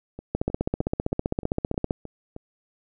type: two click trains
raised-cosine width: 2 ms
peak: -23 / -10 dBFS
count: 8 / 25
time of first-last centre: 0.19-2.364 / 0.35-1.908 s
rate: 3.22 / 15.4 Hz
effects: none